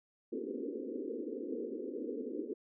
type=band-pass noise; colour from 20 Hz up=white; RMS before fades=-40 dBFS; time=0.32-2.54 s; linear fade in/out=5 ms; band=230 to 490 Hz; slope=96 dB/octave; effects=none